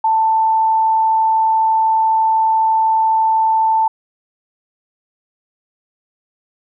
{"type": "tone", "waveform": "sine", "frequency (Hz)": 886, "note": "A5", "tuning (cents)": 12, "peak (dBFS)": -11, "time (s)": [0.04, 3.88], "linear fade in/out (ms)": 5, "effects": []}